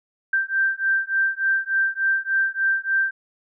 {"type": "beating tone pair", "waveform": "sine", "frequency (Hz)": [1568, 1571.4], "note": ["G6", "G6"], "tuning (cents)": [0, 4], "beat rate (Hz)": 3.4, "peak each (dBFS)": -22, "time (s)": [0.33, 3.11], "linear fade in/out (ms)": 5, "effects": []}